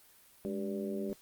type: harmonic tone with a mistuned harmonic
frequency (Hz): 97.3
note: G2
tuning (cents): -12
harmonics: 2 / 3 / 4 / 5 / 6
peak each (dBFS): -37 / -44 / -38 / -46 / -44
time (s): 0.45-1.13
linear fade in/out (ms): 0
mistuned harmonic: 2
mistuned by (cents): +98
effects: white hiss -61 dBFS RMS until 1.21 s + Opus 32 kbps